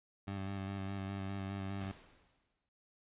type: tone with vibrato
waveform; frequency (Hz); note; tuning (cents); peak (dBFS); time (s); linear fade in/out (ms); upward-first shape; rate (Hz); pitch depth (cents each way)
20% pulse; 97.6; G2; -7; -34; 0.27-1.92; 10; square; 4.9; 22
type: noise with exponential decay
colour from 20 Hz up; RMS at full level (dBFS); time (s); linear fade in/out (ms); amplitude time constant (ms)
pink; -50; 1.81-2.69; 0; 190
effects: noise-tail reverb RT60 0.2 s tail -20 dB re dry + resampled to 8000 Hz